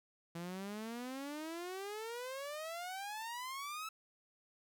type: exponential sweep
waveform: sawtooth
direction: up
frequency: 166.4 to 1318.5 Hz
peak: -38 dBFS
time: 0.35-3.89 s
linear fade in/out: 5 ms
effects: none